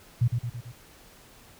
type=tone with echo; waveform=sine; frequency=119.5 Hz; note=A#2; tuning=43 cents sharp; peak=-18 dBFS; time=0.21-0.28 s; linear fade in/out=10 ms; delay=110 ms; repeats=4; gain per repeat=-5 dB; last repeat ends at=0.72 s; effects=pink hiss -53 dBFS RMS until 1.59 s